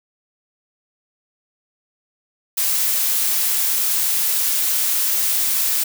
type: noise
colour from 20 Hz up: blue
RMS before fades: -19 dBFS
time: 2.57-5.84 s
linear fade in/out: 10 ms
effects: none